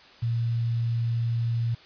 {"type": "tone with quantisation", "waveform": "sine", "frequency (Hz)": 116.54, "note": "A#2", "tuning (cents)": 0, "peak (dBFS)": -23, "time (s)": [0.22, 1.75], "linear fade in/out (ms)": 10, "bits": 8, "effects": ["white hiss -51 dBFS RMS until 1.85 s", "resampled to 11025 Hz"]}